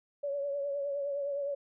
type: tone with vibrato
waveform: sine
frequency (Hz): 565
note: C#5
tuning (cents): +33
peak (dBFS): -31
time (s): 0.23-1.55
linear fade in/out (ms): 10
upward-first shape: triangle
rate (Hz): 9.7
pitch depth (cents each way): 46
effects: none